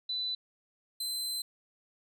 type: tone pair in turn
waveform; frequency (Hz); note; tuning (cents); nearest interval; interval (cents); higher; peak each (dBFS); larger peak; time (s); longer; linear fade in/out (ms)
sine / sawtooth; 3993 / 4070; B7 / C8; +18 / -49; unison; 33; second; -31 / -30; second; 0.09-0.35 / 1-1.42; second; 5
effects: none